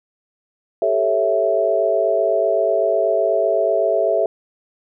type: chord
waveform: sine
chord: A dominant seventh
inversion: third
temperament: equal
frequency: 392 / 440 / 554.4 / 659.3 Hz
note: G4 / A4 / C#5 / E5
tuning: 0 / 0 / 0 / 0 cents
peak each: -23 / -22 / -22 / -17 dBFS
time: 0.82-4.26 s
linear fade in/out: 2 ms
effects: none

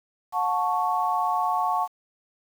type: chord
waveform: sine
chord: F# minor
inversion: none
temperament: equal with one note detuned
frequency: 724.3 / 880 / 1108.7 Hz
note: F#5 / A5 / C#6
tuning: -37 / 0 / 0 cents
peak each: -26 dBFS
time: 0.32-1.88 s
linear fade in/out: 50 ms
effects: 8-bit

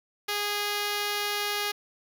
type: tone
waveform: 5% pulse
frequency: 412.3 Hz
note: G#4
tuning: 13 cents flat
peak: -16 dBFS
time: 0.28-1.72 s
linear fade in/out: 10 ms
effects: none

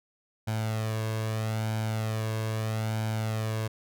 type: tone with flanger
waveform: sawtooth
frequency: 110 Hz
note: A2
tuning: in tune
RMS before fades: -30 dBFS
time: 0.47-3.68 s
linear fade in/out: 10 ms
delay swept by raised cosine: 1.3 to 1.86 ms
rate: 0.78 Hz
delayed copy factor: +0.6
effects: none

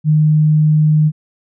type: tone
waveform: sine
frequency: 153.4 Hz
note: D#3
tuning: 24 cents flat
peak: -8 dBFS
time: 0.04-1.12 s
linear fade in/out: 50 ms
effects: none

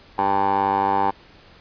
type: tone with band-pass filter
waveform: 15% pulse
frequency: 98.5 Hz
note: G2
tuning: 9 cents sharp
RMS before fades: -20 dBFS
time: 0.18-1.11 s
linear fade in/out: 10 ms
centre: 810 Hz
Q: 5.9
effects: pink hiss -49 dBFS RMS until 1.6 s + resampled to 11025 Hz

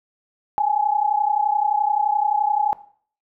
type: tone pair together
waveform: sine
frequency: 818.4 / 850 Hz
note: G#5 / G#5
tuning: -26 / +40 cents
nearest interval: minor second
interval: 66 cents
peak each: -20 dBFS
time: 0.58-2.73 s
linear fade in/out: 0 ms
effects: noise-tail reverb RT60 0.5 s tail -17 dB re dry

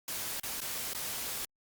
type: noise with dropouts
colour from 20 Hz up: white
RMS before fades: -37 dBFS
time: 0.08-1.45 s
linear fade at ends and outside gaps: 2 ms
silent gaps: 0.399-0.433 / 0.605-0.616 / 0.934-0.947 s
effects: Opus 48 kbps

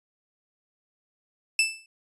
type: tone with exponential decay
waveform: sawtooth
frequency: 2643 Hz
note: E7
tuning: 4 cents sharp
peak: -13 dBFS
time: 1.59-1.86 s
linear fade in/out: 2 ms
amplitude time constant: 57 ms
effects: resampled to 24000 Hz

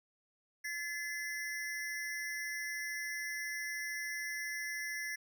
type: ring-modulated tone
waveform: square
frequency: 1883 Hz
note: A#6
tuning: 17 cents sharp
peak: -35 dBFS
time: 0.64-5.16 s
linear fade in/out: 10 ms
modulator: 160 Hz
effects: none

